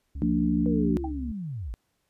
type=harmonic tone; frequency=69.3 Hz; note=C#2; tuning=in tune; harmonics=1 / 2 / 3 / 4; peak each=-32 / -50 / -53 / -48 dBFS; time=0.15-1.32 s; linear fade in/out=5 ms
type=chord; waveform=sine; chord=Bb major; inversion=second; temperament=equal with one note detuned; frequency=174.61 / 228.5 / 293.7 Hz; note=F3 / Bb3 / D4; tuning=0 / -34 / 0 cents; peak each=-26 / -26 / -26 dBFS; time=0.22-0.97 s; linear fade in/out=0 ms
type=linear sweep; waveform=sine; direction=down; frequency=488.3 to 43.65 Hz; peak=-31 dBFS; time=0.66-1.74 s; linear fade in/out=0 ms
type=tone with exponential decay; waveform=sine; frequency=784 Hz; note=G5; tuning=in tune; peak=-29 dBFS; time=1.04-1.12 s; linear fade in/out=5 ms; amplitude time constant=16 ms
effects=pink hiss -74 dBFS RMS until 2.09 s + resampled to 32000 Hz